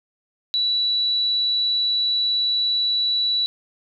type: tone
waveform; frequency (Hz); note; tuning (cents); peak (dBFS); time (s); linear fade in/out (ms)
sine; 3939; B7; -5; -18; 0.54-3.46; 0
effects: none